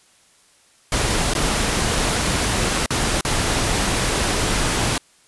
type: noise with dropouts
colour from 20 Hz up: pink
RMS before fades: -20 dBFS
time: 0.92-4.98 s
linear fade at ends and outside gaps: 2 ms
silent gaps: 1.337-1.35 / 2.861-2.905 / 3.21-3.249 s
effects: white hiss -55 dBFS RMS until 5.27 s + resampled to 24000 Hz